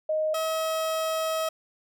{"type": "tone pair in turn", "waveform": ["sine", "30% pulse"], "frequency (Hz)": [622.3, 639.8], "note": ["D#5", "D#5"], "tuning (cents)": [0, 48], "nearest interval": "unison", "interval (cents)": 48, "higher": "second", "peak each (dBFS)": -23, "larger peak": "neither", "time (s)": [[0.09, 0.34], [0.34, 1.49]], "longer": "second", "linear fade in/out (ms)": 5, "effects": []}